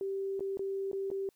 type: tone with dropouts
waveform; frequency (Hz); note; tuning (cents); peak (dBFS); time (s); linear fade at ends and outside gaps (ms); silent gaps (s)
sine; 390; G4; -9; -32; 0.01-1.29; 1; 0.395-0.406 / 0.572-0.593 / 0.915-0.93 / 1.103-1.114
effects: white hiss -73 dBFS RMS until 1.35 s